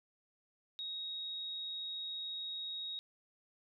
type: tone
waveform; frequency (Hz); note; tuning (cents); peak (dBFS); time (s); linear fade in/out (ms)
sine; 3773; A#7; +20; -39; 0.79-2.99; 0
effects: none